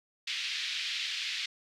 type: band-pass noise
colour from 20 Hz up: white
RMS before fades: -35 dBFS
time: 0.27-1.46 s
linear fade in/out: 5 ms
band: 2100 to 4200 Hz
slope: 24 dB/octave
effects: none